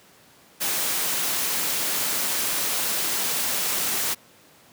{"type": "noise", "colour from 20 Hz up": "white", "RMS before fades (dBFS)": -25, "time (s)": [0.6, 4.15], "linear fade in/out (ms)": 20, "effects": ["pink hiss -53 dBFS RMS until 4.72 s", "high-pass 150 Hz 12 dB/octave"]}